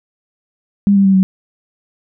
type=tone with pitch steps; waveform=sine; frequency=200.9 / 196.88 / 192.94 / 189.08 Hz; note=G3 / G3 / G3 / F#3; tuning=+43 / +8 / -27 / +38 cents; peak=-7 dBFS; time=0.87-1.23 s; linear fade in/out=0 ms; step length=90 ms; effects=none